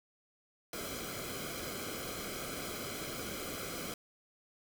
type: noise with comb filter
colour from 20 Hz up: pink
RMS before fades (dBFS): -41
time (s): 0.73-3.94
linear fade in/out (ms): 2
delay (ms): 1.1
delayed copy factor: -0.75
effects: none